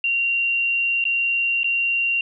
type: tone with dropouts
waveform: sine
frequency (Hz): 2761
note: F7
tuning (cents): -20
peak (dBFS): -18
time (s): 0.04-2.21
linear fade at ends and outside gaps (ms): 2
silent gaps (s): 1.041-1.052 / 1.633-1.643
effects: none